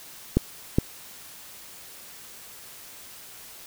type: clicks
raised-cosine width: 3 ms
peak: -5 dBFS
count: 2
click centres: 0.37 / 0.785 s
effects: white hiss -45 dBFS RMS until 3.66 s